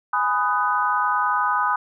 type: chord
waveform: sine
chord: G# minor seventh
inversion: none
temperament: just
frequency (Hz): 830.6 / 996.7 / 1245.9 / 1495.1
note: G#5 / B5 / D#6 / F#6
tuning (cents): 0 / +16 / +2 / +18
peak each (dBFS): -26 / -23 / -22 / -26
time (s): 0.13-1.76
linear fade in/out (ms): 5
effects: none